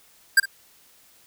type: tone with echo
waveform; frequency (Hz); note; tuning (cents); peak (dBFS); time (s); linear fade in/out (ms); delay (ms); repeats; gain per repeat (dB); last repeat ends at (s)
square; 1593; G6; +27; -12; 0.37-0.4; 5; 57; 1; -15; 0.457
effects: white hiss -56 dBFS RMS until 1.26 s